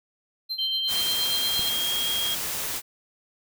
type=tone with tremolo; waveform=triangle; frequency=4129 Hz; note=C8; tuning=24 cents flat; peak=-25 dBFS; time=0.49-1.7 s; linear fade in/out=20 ms; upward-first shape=sine; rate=8.5 Hz; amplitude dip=75%
type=tone with pitch glide; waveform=sine; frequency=3129 to 3251 Hz; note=G7 to G#7; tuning=-4 to -38 cents; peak=-25 dBFS; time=0.58-2.35 s; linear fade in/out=10 ms; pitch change=+66 cents; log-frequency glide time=0.68-1.94 s
type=noise; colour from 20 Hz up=white; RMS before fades=-30 dBFS; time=0.87-2.82 s; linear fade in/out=50 ms
type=click; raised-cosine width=3 ms; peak=-24 dBFS; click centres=1.594 s
effects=none